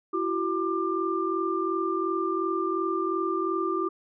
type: tone cluster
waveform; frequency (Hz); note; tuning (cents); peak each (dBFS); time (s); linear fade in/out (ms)
sine; 335.6 / 378.4 / 1191; E4 / F#4 / D6; +31 / +39 / +24; -29; 0.13-3.89; 10
effects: none